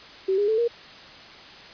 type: tone with pitch steps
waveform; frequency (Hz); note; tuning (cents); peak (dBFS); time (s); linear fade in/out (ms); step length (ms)
sine; 382.4 / 409.8 / 439.3 / 470.8; G4 / G#4 / A4 / A#4; -43 / -23 / -3 / +17; -19; 0.28-0.68; 10; 100
effects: white hiss -44 dBFS RMS until 1.73 s + resampled to 11025 Hz